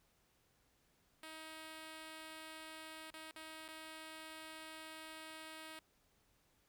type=tone with dropouts; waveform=5% pulse; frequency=316.5 Hz; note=D#4; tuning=30 cents sharp; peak=-38 dBFS; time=1.23-5.79 s; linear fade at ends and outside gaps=1 ms; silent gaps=3.104-3.14 / 3.311-3.36 / 3.68-3.686 s; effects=pink hiss -75 dBFS RMS until 6.68 s